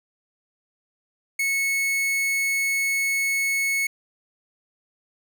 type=tone; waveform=45% pulse; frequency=2200 Hz; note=C#7; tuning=14 cents flat; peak=-21 dBFS; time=1.39-3.87 s; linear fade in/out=5 ms; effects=none